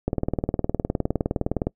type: click train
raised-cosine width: 2 ms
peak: -9 dBFS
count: 32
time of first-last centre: 0.08-1.67 s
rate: 19.5 Hz
effects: noise-tail reverb RT60 0.1 s tail -24 dB re dry